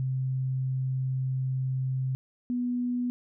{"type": "tone pair in turn", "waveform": "sine", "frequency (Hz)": [130.81, 245.4], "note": ["C3", "B3"], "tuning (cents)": [0, -11], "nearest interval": "major seventh", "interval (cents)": 1089, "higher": "second", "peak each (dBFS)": [-26, -26], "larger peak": "neither", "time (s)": [[0, 2.15], [2.5, 3.1]], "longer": "first", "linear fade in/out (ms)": 0, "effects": []}